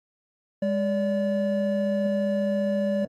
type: tone pair together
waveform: triangle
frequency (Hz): 203.6 / 576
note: G#3 / D5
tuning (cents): -34 / -34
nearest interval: octave + tritone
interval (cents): 1800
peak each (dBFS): -23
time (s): 0.62-3.05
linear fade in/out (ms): 5
effects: AAC 48 kbps